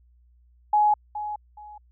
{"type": "tone with echo", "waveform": "sine", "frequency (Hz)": 840, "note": "G#5", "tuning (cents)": 19, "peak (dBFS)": -16, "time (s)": [0.73, 0.94], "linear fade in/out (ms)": 5, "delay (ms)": 420, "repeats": 2, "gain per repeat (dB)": -12, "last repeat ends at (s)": 1.78, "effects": ["added 60 Hz sine -55 dBFS peak until 1.91 s"]}